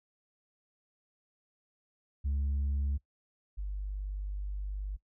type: tone pair in turn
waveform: sine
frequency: 70 / 49.44 Hz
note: C#2 / G1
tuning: +18 / +15 cents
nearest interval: tritone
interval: 603 cents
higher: first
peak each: -26 / -33 dBFS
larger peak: first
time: 2.24-2.98 / 3.57-4.97 s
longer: second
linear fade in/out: 20 ms
effects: noise-tail reverb RT60 0.1 s tail -21 dB re dry + tanh soft clip ceiling -27 dBFS